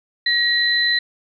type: tone pair together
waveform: sine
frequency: 1900 / 4026 Hz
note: A#6 / B7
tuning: +33 / +33 cents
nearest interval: octave + minor second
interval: 1300 cents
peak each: -18 dBFS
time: 0.26-0.99 s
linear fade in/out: 5 ms
effects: none